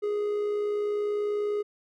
triangle tone with amplitude modulation, 415.3 Hz, G#4, in tune, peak -22 dBFS, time 0.02-1.63 s, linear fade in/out 20 ms, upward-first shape sine, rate 60.1 Hz, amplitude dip 35%, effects none

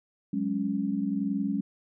sine chord, F# suspended second, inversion none, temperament equal with one note detuned, 185 / 206.3 / 277.2 Hz, F#3 / G#3 / C#4, 0 / -11 / 0 cents, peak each -33 / -29 / -30 dBFS, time 0.33-1.61 s, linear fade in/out 5 ms, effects none

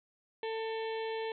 harmonic tone with a mistuned harmonic, 446.2 Hz, A4, 24 cents sharp, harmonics 1 / 2 / 4 / 5 / 6 / 7 / 8 / 9, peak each -35 / -41 / -47 / -49 / -51 / -52 / -53 / -54 dBFS, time 0.43-1.32 s, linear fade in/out 2 ms, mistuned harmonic 8, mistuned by -54 cents, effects none

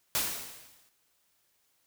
white noise with exponential decay, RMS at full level -27 dBFS, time 0.15-0.89 s, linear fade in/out 0 ms, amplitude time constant 160 ms, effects white hiss -72 dBFS RMS until 1.86 s

